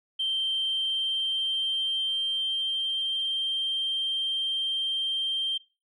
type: tone with pitch glide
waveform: sine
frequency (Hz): 3136 to 3160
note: G7 to G7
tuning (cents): 0 to +13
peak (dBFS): -24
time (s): 0.19-5.58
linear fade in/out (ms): 10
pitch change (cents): +13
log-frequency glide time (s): 0.57-3.43
effects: noise-tail reverb RT60 0.3 s tail -20 dB re dry + tanh soft clip ceiling -21 dBFS